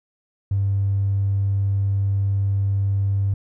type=tone; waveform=triangle; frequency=98.8 Hz; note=G2; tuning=14 cents sharp; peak=-14 dBFS; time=0.51-3.34 s; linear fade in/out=5 ms; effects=tanh soft clip ceiling -15 dBFS